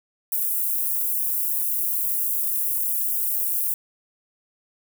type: high-pass noise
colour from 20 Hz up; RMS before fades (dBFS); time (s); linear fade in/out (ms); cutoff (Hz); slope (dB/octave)
white; -24; 0.32-3.74; 2; 11000; 24
effects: none